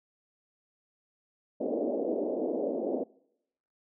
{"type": "band-pass noise", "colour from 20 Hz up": "white", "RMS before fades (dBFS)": -31, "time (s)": [1.6, 3.04], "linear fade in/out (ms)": 10, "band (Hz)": [230, 610], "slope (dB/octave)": 48, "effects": ["noise-tail reverb RT60 0.8 s tail -24 dB re dry"]}